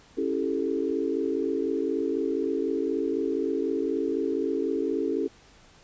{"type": "chord", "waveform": "sine", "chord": "A dominant seventh", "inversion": "first", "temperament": "just", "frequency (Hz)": [275, 330, 396, 440], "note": ["C#4", "E4", "G4", "A4"], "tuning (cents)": [-14, 2, 18, 0], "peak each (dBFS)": -30, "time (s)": [0.17, 5.28], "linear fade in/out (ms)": 10, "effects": ["pink hiss -55 dBFS RMS until 5.83 s", "resampled to 16000 Hz"]}